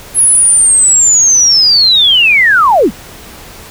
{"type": "linear sweep", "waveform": "sine", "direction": "down", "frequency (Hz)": [10730, 153.3], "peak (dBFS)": -4, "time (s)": [0.14, 2.91], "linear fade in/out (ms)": 50, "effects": ["pink hiss -32 dBFS RMS until 3.7 s"]}